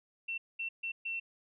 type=tone bursts at uneven times; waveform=sine; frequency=2702 Hz; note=E7; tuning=42 cents sharp; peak=-34 dBFS; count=4; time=0.28-0.38 / 0.59-0.69 / 0.83-0.92 / 1.05-1.2 s; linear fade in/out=10 ms; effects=none